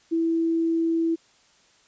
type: tone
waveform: sine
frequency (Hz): 329.6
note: E4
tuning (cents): 0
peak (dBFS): -20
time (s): 0.11-1.16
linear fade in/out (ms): 20
effects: white hiss -59 dBFS RMS until 1.87 s + resampled to 16000 Hz